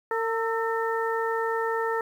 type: harmonic tone with a mistuned harmonic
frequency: 454.1 Hz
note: A#4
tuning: 45 cents flat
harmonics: 1 / 2 / 3 / 4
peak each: -27 / -30 / -32 / -33 dBFS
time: 0.11-2.01 s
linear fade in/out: 2 ms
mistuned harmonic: 3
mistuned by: -50 cents
effects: 9-bit